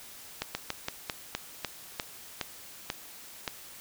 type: slowing click train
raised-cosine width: 0.2 ms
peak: -13 dBFS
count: 11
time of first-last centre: 0.42-3.478 s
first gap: 130 ms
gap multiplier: 1.18
effects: white hiss -48 dBFS RMS until 3.8 s